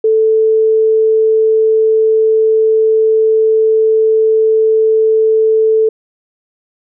sine tone, 440 Hz, A4, in tune, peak -7 dBFS, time 0.04-5.89 s, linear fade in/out 5 ms, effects none

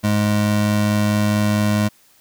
square tone pair together, 104.55 / 209.1 Hz, G#2 / G#3, +12 / +12 cents, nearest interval octave, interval 1200 cents, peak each -20 / -18 dBFS, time 0.03-1.89 s, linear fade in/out 20 ms, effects white hiss -54 dBFS RMS until 2.2 s

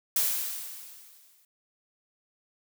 blue noise with exponential decay, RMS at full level -24 dBFS, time 0.16-1.45 s, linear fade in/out 2 ms, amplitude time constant 280 ms, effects none

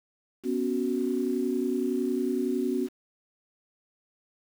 sine chord, B suspended second, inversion none, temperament just, 246.9 / 277.8 / 370.4 Hz, B3 / C#4 / F#4, 0 / +4 / +2 cents, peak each -29 / -30 / -29 dBFS, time 0.43-2.89 s, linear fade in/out 50 ms, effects 8-bit

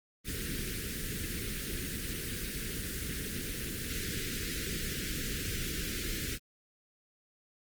pink band-stop noise, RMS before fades -36 dBFS, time 0.24-6.39 s, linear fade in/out 50 ms, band 460 to 1500 Hz, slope 48 dB/octave, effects Opus 24 kbps

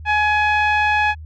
sawtooth tone with low-pass filter, 842 Hz, G#5, 24 cents sharp, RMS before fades -17 dBFS, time 0.05-1.15 s, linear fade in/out 50 ms, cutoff 2300 Hz, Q 2.5, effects added 78 Hz sine -32 dBFS peak until 1.25 s

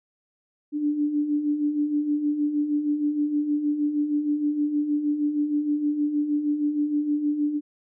sine beating tone pair, 290 / 296.4 Hz, D4 / D4, -22 / +16 cents, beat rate 6.4 Hz, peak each -30 / -22 dBFS, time 0.72-7.61 s, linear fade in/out 50 ms, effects none

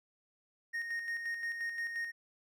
triangle tone with tremolo, 1856 Hz, A#6, 8 cents flat, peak -32 dBFS, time 0.73-2.12 s, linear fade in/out 20 ms, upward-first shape square, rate 5.7 Hz, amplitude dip 45%, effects none

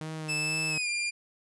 sawtooth tone with vibrato, 155.56 Hz, D#3, in tune, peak -31 dBFS, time 0.01-0.78 s, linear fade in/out 0 ms, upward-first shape sine, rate 2.1 Hz, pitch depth 30 cents each way
sawtooth tone with pitch glide, 2629 to 2397 Hz, E7 to D7, -5 to +35 cents, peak -25 dBFS, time 0.28-1.11 s, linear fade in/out 20 ms, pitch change -160 cents, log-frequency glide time 0.7-0.88 s
effects resampled to 24000 Hz

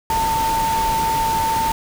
sine tone in noise, 897 Hz, A5, 33 cents sharp, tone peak -17 dBFS, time 0.1-1.72 s, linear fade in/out 2 ms, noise pink, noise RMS -26 dBFS, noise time 0.1-1.72 s, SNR +6 dB, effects none

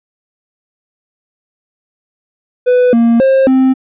triangle tone with pitch steps, 497.3 / 232.5 / 533 / 261.8 Hz, B4 / A#3 / C5 / C4, +12 / -4 / +32 / +1 cents, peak -4 dBFS, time 2.66-3.74 s, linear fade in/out 20 ms, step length 270 ms, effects resampled to 8000 Hz

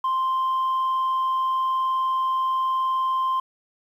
sine tone, 1046.5 Hz, C6, in tune, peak -18 dBFS, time 0.04-3.4 s, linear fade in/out 5 ms, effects tanh soft clip ceiling -19 dBFS + 9-bit

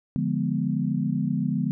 sine chord, D diminished seventh, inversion none, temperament equal, 146.83 / 174.61 / 207.7 / 246.9 Hz, D3 / F3 / Ab3 / Cb4, 0 / 0 / 0 / 0 cents, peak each -28 dBFS, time 0.16-1.71 s, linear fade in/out 0 ms, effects none

